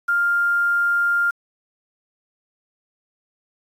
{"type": "tone with quantisation", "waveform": "sine", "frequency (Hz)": 1400, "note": "F6", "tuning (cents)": 4, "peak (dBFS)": -16, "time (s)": [0.08, 1.31], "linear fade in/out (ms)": 10, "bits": 7, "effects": ["resampled to 32000 Hz"]}